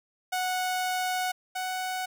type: tone pair in turn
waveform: sawtooth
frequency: 737 / 742.6 Hz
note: F#5 / F#5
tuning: -7 / +6 cents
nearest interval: unison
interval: 13 cents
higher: second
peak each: -23 / -26 dBFS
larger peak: first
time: 0.32-1.32 / 1.55-2.06 s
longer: first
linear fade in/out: 10 ms
effects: none